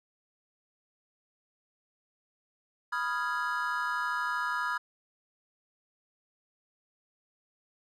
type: chord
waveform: triangle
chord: F half-diminished seventh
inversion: second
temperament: equal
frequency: 987.8 / 1244.5 / 1396.9 / 1661.2 Hz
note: Cb6 / Eb6 / F6 / Ab6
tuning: 0 / 0 / 0 / 0 cents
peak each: -33 dBFS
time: 2.92-4.78 s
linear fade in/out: 10 ms
effects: none